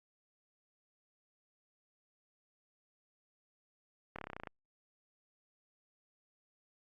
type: slowing click train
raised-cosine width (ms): 0.5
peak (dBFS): -27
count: 11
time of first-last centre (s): 4.16-4.472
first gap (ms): 26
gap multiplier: 1.04
effects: Opus 48 kbps